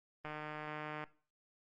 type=click train; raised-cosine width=0.5 ms; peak=-28 dBFS; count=121; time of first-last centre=0.25-1.039 s; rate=152 Hz; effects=noise-tail reverb RT60 0.4 s tail -19 dB re dry + Opus 24 kbps